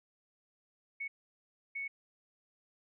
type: tone bursts at uneven times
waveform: sine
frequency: 2215 Hz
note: C#7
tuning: 2 cents flat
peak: -36 dBFS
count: 2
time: 1-1.08 / 1.75-1.88 s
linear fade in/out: 10 ms
effects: none